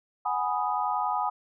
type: chord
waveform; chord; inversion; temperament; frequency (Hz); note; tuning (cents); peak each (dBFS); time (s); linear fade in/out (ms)
sine; G# minor seventh; third; equal; 740 / 830.6 / 987.8 / 1244.5; F#5 / G#5 / B5 / D#6; 0 / 0 / 0 / 0; -32 / -29 / -31 / -31; 0.25-1.3; 10
effects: none